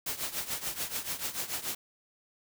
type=noise with tremolo; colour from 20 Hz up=white; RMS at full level=-32 dBFS; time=0.06-1.75 s; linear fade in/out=5 ms; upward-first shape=triangle; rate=6.9 Hz; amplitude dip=85%; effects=none